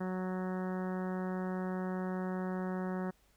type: harmonic tone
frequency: 185 Hz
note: F#3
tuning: in tune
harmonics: 1 / 2 / 3 / 4 / 5 / 6 / 7 / 8 / 9 / 10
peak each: -35 / -41 / -45 / -47 / -49 / -51 / -52 / -53 / -54 / -55 dBFS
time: 0-3.11 s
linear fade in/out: 10 ms
effects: added 50 Hz sine -70 dBFS peak until 3.36 s + pink hiss -70 dBFS RMS until 3.36 s